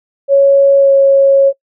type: tone with pitch glide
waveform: sine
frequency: 554.4 to 549 Hz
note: C#5 to C#5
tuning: 0 to -17 cents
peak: -4 dBFS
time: 0.28-1.53 s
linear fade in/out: 50 ms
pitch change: -17 cents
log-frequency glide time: 0.78-0.91 s
effects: noise-tail reverb RT60 0.1 s tail -24 dB re dry